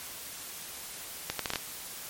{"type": "accelerating click train", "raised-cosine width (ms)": 0.2, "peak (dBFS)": -12, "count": 6, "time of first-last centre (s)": [1.3, 1.558], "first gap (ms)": 93, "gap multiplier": 0.7, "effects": ["white hiss -42 dBFS RMS until 2.09 s", "MP3 64 kbps"]}